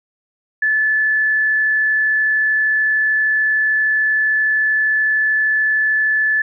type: tone with frequency modulation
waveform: sine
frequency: 1735 Hz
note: A6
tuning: 25 cents flat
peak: -13 dBFS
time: 0.62-6.42 s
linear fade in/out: 5 ms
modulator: 46.8 Hz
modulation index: 0.26
effects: none